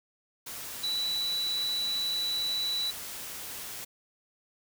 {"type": "tone in noise", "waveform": "sine", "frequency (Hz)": 3949, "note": "B7", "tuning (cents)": -1, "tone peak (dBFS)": -28, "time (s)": [0.83, 2.91], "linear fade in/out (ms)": 10, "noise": "white", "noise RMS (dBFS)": -40, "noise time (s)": [0.46, 3.85], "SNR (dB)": 9, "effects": []}